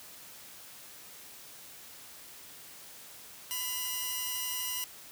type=tone pair together; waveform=5% pulse; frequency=1007 / 2848 Hz; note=B5 / F7; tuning=+33 / +33 cents; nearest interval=octave + tritone; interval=1800 cents; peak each=-26 / -25 dBFS; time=3.51-4.84 s; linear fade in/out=0 ms; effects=white hiss -50 dBFS RMS until 5.11 s + high-pass 60 Hz 12 dB/octave